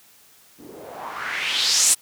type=noise with low-pass filter sweep; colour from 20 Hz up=blue; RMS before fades=-23 dBFS; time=0.58-1.95 s; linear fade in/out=20 ms; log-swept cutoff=270 to 9200 Hz; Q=3; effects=white hiss -53 dBFS RMS until 2.01 s + high-pass 60 Hz 12 dB/octave